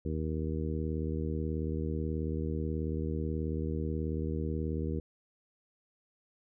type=harmonic tone; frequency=78.4 Hz; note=D#2; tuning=14 cents sharp; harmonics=1 / 2 / 3 / 4 / 5 / 6; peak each=-34 / -37 / -39 / -40 / -41 / -42 dBFS; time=0.05-5 s; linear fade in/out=5 ms; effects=none